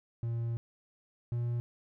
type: tone pair in turn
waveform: triangle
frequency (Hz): 116.54 / 119.33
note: A#2 / A#2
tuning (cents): 0 / +41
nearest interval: unison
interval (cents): 41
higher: second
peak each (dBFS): -29 / -28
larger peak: second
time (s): 0.23-0.57 / 1.32-1.6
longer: first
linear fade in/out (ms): 0
effects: none